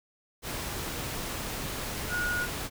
sine tone in noise, 1446 Hz, F#6, 40 cents flat, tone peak -28 dBFS, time 2.09-2.48 s, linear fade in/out 50 ms, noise pink, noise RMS -35 dBFS, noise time 0.42-2.7 s, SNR +4 dB, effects none

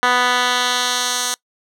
10% pulse tone with band-pass filter sweep, 247.5 Hz, B3, 4 cents sharp, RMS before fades -18 dBFS, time 0.03-1.34 s, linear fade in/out 0 ms, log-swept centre 1800 to 6800 Hz, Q 0.99, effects noise-tail reverb RT60 0.1 s tail -23 dB re dry

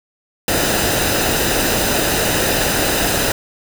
pink noise with comb filter, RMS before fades -17 dBFS, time 0.48-3.32 s, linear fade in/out 2 ms, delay 0.9 ms, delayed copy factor -0.5, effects none

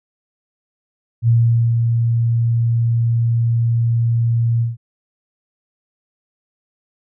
sine tone with ADSR envelope, 116.54 Hz, A#2, in tune, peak -9 dBFS, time 1.22-4.77 s, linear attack 60 ms, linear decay 460 ms, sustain -4 dB, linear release 160 ms, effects none

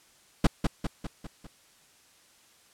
brown noise with echo, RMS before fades -19 dBFS, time 0.44-0.47 s, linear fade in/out 5 ms, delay 200 ms, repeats 5, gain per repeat -5 dB, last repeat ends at 1.47 s, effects white hiss -60 dBFS RMS until 2.73 s + low-pass 10000 Hz 12 dB/octave

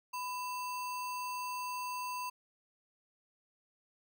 sine tone with sample-and-hold, 998 Hz, B5, 18 cents sharp, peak -36 dBFS, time 0.13-2.3 s, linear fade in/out 10 ms, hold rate 3675 Hz, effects none

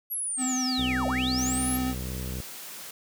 sine linear two-way sweep, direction down then up, 11730 to 493.9 to 11730 Hz, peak -28 dBFS, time 0.1-1.78 s, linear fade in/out 20 ms, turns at 1.07 s
square tone with vibrato, 255.9 Hz, C4, 38 cents flat, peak -28 dBFS, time 0.37-1.95 s, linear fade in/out 50 ms, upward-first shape sine, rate 10 Hz, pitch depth 14 cents each way
harmonic tone, 63.5 Hz, B1, 49 cents sharp, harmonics 1 / 2 / 3 / 4 / 5 / 6 / 7 / 8 / 9, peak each -34 / -37 / -39 / -47 / -48 / -50 / -48 / -50 / -54 dBFS, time 0.78-2.41 s, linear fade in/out 5 ms
white high-pass noise, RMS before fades -41 dBFS, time 1.38-2.91 s, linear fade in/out 5 ms, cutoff 140 Hz, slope 24 dB/octave
effects none

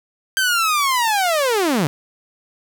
sawtooth linear sweep, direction down, 1573 to 130.81 Hz, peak -12 dBFS, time 0.37-1.87 s, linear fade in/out 0 ms, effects none

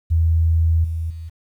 sine tone with level steps, 81.8 Hz, E2, 13 cents flat, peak -13 / -21 / -29 dBFS, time 0.1-1.3 s, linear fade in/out 20 ms, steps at 0.84 / 1.1 s, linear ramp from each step 5 ms, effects 9-bit

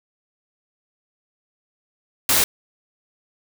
white noise, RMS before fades -17 dBFS, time 2.29-2.44 s, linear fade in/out 2 ms, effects none

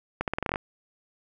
accelerating click train, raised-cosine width 0.5 ms, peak -12 dBFS, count 10, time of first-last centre 0.21-0.558 s, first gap 68 ms, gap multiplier 0.85, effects none

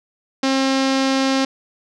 sawtooth tone with low-pass filter, 267.6 Hz, C4, 39 cents sharp, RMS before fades -18 dBFS, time 0.43-1.45 s, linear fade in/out 5 ms, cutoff 5200 Hz, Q 1.9, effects none

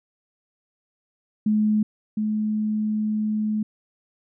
sine tone pair in turn, 213.2 / 214 Hz, G#3 / A3, +46 / -48 cents, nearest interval unison, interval 6 cents, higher second, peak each -17 / -21 dBFS, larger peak first, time 1.46-1.83 / 2.17-3.63 s, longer second, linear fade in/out 5 ms, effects none

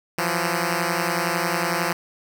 5% pulse beating tone pair, 168.6 / 179.6 Hz, E3 / F3, +39 / +49 cents, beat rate 11 Hz, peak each -12 / -14 dBFS, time 0.18-1.93 s, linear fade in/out 5 ms, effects none

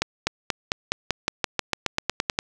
accelerating click train, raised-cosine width 0.2 ms, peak -4 dBFS, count 16, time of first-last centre 0.02-2.389 s, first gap 250 ms, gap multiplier 0.93, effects none

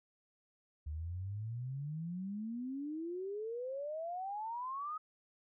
sine exponential sweep, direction up, 73.1 to 1275 Hz, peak -38 dBFS, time 0.86-4.98 s, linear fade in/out 10 ms, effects none

